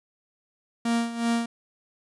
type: tone with tremolo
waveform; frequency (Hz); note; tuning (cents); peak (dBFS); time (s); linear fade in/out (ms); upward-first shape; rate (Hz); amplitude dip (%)
45% pulse; 233.1; A#3; 0; -21; 0.85-1.46; 5; sine; 2.7; 75
effects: resampled to 24000 Hz